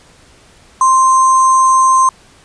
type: tone with sample-and-hold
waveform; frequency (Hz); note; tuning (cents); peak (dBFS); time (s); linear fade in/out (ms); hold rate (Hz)
sine; 1046.5; C6; 0; -6; 0.81-2.09; 2; 7350
effects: pink hiss -45 dBFS RMS until 2.44 s + resampled to 22050 Hz